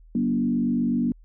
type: tone with frequency modulation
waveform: sine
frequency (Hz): 238.5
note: A#3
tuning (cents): +40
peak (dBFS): -20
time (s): 0.15-1.12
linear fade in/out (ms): 2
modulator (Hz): 48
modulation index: 0.97
effects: added 40 Hz sine -47 dBFS peak until 1.24 s